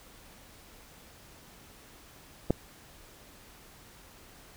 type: clicks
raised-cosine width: 2 ms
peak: -25 / -10 dBFS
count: 2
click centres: 2.5 / 2.506 s
effects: pink hiss -54 dBFS RMS until 4.56 s